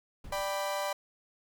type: noise with exponential decay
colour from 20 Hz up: brown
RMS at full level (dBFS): -40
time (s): 0.24-0.7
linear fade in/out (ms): 5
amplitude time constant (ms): 100
type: chord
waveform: 35% pulse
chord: G major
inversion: second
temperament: equal with one note detuned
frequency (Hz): 589.4 / 784 / 987.8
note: D5 / G5 / B5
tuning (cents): +6 / 0 / 0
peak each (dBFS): -32 / -36 / -35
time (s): 0.32-0.93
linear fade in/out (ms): 5
effects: none